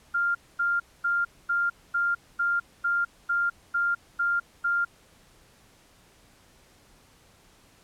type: tone bursts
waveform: sine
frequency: 1396.9 Hz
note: F6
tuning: in tune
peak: -22 dBFS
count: 11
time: 0.14-4.85 s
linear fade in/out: 10 ms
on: 210 ms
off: 240 ms
effects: pink hiss -58 dBFS RMS until 7.83 s + low-pass 12000 Hz 12 dB/octave